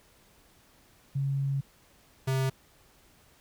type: tone pair in turn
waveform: sine / square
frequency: 137.9 / 132.57 Hz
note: C#3 / C3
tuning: -9 / +23 cents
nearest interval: minor second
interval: 68 cents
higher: first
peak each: -26 dBFS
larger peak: neither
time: 1.15-1.61 / 2.27-2.5 s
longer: first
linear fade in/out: 10 ms
effects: pink hiss -61 dBFS RMS until 3.4 s